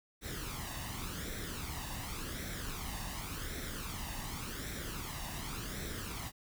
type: noise with flanger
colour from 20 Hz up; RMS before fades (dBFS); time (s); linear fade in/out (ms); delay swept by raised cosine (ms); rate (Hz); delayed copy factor
pink; -41; 0.21-6.32; 50; 0.52 to 1.09; 0.89; +0.6
effects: none

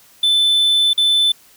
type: tone with dropouts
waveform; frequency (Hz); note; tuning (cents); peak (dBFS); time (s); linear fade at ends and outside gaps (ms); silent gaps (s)
triangle; 3520; A7; 0; -10; 0.23-1.32; 5; 0.933-0.977
effects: white hiss -49 dBFS RMS until 1.56 s

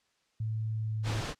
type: tone with pitch glide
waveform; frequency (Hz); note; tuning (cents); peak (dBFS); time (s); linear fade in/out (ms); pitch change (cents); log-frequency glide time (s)
sine; 110 to 108.93; A2 to A2; 0 to -17; -30; 0.4-1.21; 5; -17; 0.71-0.99
type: noise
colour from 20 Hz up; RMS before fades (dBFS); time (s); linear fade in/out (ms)
pink; -36; 1.03-1.35; 50
effects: white hiss -73 dBFS RMS until 1.39 s + low-pass 6000 Hz 12 dB/octave

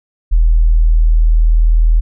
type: tone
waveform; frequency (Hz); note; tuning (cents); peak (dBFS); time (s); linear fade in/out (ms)
sine; 40.2; E1; -43; -6; 0.31-2.01; 20
effects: none

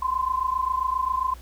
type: tone pair together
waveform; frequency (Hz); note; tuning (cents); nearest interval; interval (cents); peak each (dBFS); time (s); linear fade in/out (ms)
sine; 1020.5 / 1048; C6 / C6; -44 / +2; unison; 46; -25; 0.02-1.34; 5
effects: added 60 Hz sine -40 dBFS peak until 1.41 s + pink hiss -51 dBFS RMS until 1.41 s

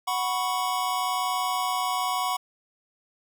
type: chord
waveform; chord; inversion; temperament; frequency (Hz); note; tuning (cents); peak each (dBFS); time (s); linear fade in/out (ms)
square; F# suspended fourth; none; equal; 740 / 987.8 / 1108.7; F#5 / B5 / C#6; 0 / 0 / 0; -30; 0.07-2.37; 10
effects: none

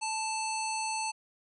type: harmonic tone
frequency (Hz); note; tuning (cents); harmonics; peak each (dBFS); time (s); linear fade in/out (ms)
880; A5; 0; 1 / 3 / 5 / 7 / 9 / 10; -33 / -38 / -40 / -41 / -43 / -43; 0.01-1.12; 20
effects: none

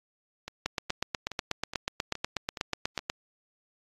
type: two click trains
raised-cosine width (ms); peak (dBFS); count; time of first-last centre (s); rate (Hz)
0.2; -11 / -20; 21 / 7; 0.66-3.099 / 0.48-2.99; 8.2 / 2.39
effects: AAC 32 kbps

